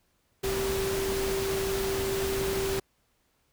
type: tone in noise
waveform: sine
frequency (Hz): 388.3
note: G4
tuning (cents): -16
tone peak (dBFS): -28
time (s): 0.43-2.8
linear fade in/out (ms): 10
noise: pink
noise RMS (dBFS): -33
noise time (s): 0.43-2.8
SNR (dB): +2
effects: pink hiss -71 dBFS RMS until 3.52 s